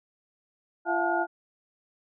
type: tone cluster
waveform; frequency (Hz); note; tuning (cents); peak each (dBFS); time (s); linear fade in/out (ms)
sine; 343.2 / 670 / 722 / 869 / 1431; F4 / E5 / F#5 / A5 / F6; -30 / +28 / -43 / -22 / +42; -30; 0.85-1.27; 50
effects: none